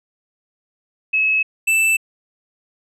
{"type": "tone pair in turn", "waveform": ["sine", "square"], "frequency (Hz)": [2580, 2648], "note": ["E7", "E7"], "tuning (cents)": [-38, 7], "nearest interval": "unison", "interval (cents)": 45, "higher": "second", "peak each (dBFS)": -14, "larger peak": "neither", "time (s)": [[1.13, 1.43], [1.67, 1.97]], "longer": "neither", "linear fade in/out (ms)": 10, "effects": ["low-pass 12000 Hz 12 dB/octave"]}